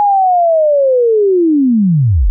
sine linear sweep, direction down, 836 to 36.03 Hz, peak -7 dBFS, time 0-2.3 s, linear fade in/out 0 ms, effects none

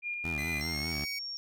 sine tone with tremolo, 2414 Hz, D7, 47 cents sharp, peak -32 dBFS, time 0.02-0.62 s, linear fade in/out 50 ms, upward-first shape square, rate 4.2 Hz, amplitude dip 25%
15% pulse tone with vibrato, 77.78 Hz, D#2, in tune, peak -29 dBFS, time 0.24-1.05 s, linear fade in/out 5 ms, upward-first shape triangle, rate 5 Hz, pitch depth 190 cents each way
40% pulse tone with pitch glide, 2028 to 2250 Hz, B6 to C#7, +45 to +25 cents, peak -36 dBFS, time 0.38-1.19 s, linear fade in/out 5 ms, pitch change +180 cents, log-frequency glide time 0.58-0.93 s
sine tone, 5530 Hz, F8, 18 cents flat, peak -36 dBFS, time 0.61-1.37 s, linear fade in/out 0 ms
effects none

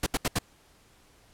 pink noise bursts, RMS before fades -26 dBFS, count 4, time 0.03-0.388 s, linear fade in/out 5 ms, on 34 ms, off 74 ms, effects pink hiss -60 dBFS RMS until 1.33 s + low-pass 12000 Hz 12 dB/octave

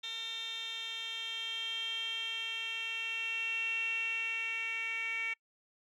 10% pulse tone with band-pass filter sweep, 453.5 Hz, A#4, 48 cents flat, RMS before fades -37 dBFS, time 0.03-5.34 s, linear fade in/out 10 ms, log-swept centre 3700 to 2400 Hz, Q 9.9, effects noise-tail reverb RT60 0.1 s tail -25 dB re dry

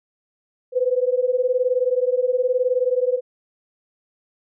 sine beating tone pair, 493.9 / 512.9 Hz, B4 / C5, 0 / -35 cents, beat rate 19 Hz, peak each -20 dBFS, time 0.72-3.21 s, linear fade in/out 50 ms, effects none

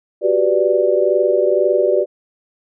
sine chord, G major seventh, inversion third, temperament equal, 370 / 392 / 493.9 / 587.3 Hz, F#4 / G4 / B4 / D5, 0 / 0 / 0 / 0 cents, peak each -18 / -18 / -19 / -16 dBFS, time 0.21-2.06 s, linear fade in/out 50 ms, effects none

